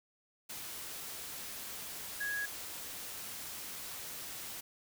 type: tone in noise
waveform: sine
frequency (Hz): 1661.2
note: G#6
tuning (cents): 0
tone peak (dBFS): -34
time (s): 2.2-2.46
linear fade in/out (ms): 10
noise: white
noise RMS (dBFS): -44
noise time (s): 0.49-4.61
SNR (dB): +7
effects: none